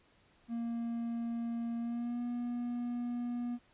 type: tone with pitch glide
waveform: triangle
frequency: 233.1 to 241.3 Hz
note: A#3 to B3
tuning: 0 to -40 cents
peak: -32 dBFS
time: 0.48-3.59 s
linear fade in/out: 50 ms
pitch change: +60 cents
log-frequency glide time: 1.78-2.21 s
effects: pink hiss -67 dBFS RMS until 3.73 s + resampled to 8000 Hz